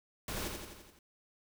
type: noise with echo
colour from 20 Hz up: pink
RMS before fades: -39 dBFS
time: 0.28-0.48 s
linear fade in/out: 2 ms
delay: 85 ms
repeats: 6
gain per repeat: -4 dB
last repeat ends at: 0.99 s
effects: none